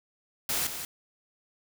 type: noise with echo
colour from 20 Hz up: white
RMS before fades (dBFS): -29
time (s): 0.49-0.67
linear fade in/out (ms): 2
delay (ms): 180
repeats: 1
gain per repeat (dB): -8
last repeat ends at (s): 0.85
effects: none